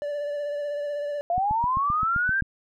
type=tone with vibrato; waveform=triangle; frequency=582 Hz; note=D5; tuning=16 cents flat; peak=-25 dBFS; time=0.02-1.21 s; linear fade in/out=0 ms; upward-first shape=sine; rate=16 Hz; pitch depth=23 cents each way
type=linear sweep; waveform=sine; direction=up; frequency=675 to 1612 Hz; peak=-21 dBFS; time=1.3-2.41 s; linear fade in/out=2 ms
type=click train; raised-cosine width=5 ms; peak=-21 dBFS; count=9; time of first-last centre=1.38-2.423 s; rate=7.67 Hz
effects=none